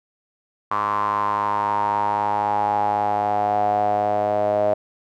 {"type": "tone with band-pass filter sweep", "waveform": "sawtooth", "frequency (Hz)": 103.83, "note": "G#2", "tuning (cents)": 0, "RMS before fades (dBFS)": -21, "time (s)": [0.71, 4.74], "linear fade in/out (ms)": 5, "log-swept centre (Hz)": [1100, 630], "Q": 9, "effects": []}